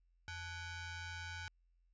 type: ring-modulated tone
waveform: sawtooth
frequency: 784 Hz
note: G5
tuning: in tune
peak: -37 dBFS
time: 0.28-1.48 s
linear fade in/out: 0 ms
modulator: 698 Hz
effects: added 43 Hz sine -70 dBFS peak until 1.93 s + resampled to 16000 Hz